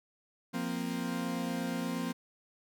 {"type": "chord", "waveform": "40% pulse", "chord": "F suspended fourth", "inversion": "none", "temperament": "equal", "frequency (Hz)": [174.61, 233.1, 261.6], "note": ["F3", "Bb3", "C4"], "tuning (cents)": [0, 0, 0], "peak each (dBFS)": [-37, -36, -36], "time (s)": [0.53, 2.13], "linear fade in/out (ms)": 20, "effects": []}